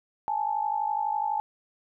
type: tone pair together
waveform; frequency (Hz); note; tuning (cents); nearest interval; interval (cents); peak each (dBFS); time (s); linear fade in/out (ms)
sine; 828 / 880; G#5 / A5; -5 / 0; minor second; 105; -28; 0.28-1.4; 0
effects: none